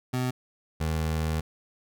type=tone pair in turn; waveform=25% pulse; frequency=126.6 / 79.25 Hz; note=B2 / D#2; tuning=+43 / +32 cents; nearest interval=minor sixth; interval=811 cents; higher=first; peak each=-22 dBFS; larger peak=neither; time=0.13-0.31 / 0.8-1.41 s; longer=second; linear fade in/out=10 ms; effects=none